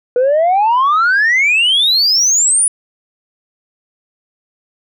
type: exponential sweep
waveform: sine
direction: up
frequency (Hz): 481.3 to 9956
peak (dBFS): -7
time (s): 0.16-2.68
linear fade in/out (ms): 2
effects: tanh soft clip ceiling -7 dBFS